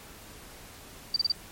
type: tone bursts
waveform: sine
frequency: 4661 Hz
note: D8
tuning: 14 cents flat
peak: -21 dBFS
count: 4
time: 1.14-1.32 s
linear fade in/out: 5 ms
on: 24 ms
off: 28 ms
effects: pink hiss -48 dBFS RMS until 1.51 s + MP3 64 kbps